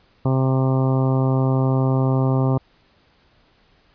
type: harmonic tone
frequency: 131.8 Hz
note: C3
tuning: 13 cents sharp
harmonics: 1 / 2 / 3 / 4 / 5 / 6 / 7 / 8 / 9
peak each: -17 / -23 / -27 / -29 / -31 / -33 / -34 / -35 / -36 dBFS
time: 0.25-2.58 s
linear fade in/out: 5 ms
effects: pink hiss -58 dBFS RMS until 3.94 s + resampled to 11025 Hz